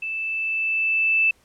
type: tone with level ramp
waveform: sine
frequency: 2639 Hz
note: E7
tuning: 1 cent sharp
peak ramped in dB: -26 to -15 dBFS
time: 0.02-1.31 s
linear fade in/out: 5 ms
effects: pink hiss -60 dBFS RMS until 1.44 s + low-pass 12000 Hz 12 dB/octave